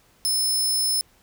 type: tone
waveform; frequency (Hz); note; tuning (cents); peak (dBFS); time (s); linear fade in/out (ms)
20% pulse; 5240; E8; -11; -15; 0.25-1.01; 0
effects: pink hiss -59 dBFS RMS until 1.22 s